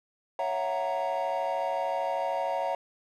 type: chord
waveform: triangle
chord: F# dominant seventh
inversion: second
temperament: equal with one note detuned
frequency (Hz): 554.4 / 666.9 / 740 / 932.3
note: C#5 / E5 / F#5 / A#5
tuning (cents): 0 / +20 / 0 / 0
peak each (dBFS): -30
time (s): 0.39-2.75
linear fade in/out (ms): 2
effects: tanh soft clip ceiling -20 dBFS